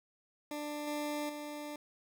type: tone with level steps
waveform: 20% pulse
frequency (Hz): 296.1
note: D4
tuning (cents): +14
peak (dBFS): -33 / -30 / -36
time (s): 0.51-1.76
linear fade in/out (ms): 2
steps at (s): 0.87 / 1.29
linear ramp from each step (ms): 5
effects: none